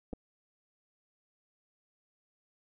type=clicks; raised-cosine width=2 ms; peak=-28 / -26 dBFS; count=2; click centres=0.13 / 0.134 s; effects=none